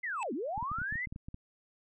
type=linear two-way sweep; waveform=sine; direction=down then up; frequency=2098 to 217.8 to 2098 Hz; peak=-33 dBFS; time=0.03-1.06 s; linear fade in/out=10 ms; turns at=0.33 s
type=tone with exponential growth; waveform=square; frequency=2616 Hz; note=E7; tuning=14 cents flat; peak=-34 dBFS; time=0.14-0.23 s; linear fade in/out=0 ms; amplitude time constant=18 ms
type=clicks; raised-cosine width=5 ms; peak=-30 dBFS; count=12; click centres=0.578 / 0.627 / 0.716 / 0.786 / 0.817 / 0.925 / 0.956 / 1.072 / 1.125 / 1.161 / 1.285 / 1.344 s
effects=resampled to 24000 Hz